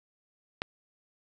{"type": "click", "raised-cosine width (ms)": 0.3, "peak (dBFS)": -14, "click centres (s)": 0.619, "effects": []}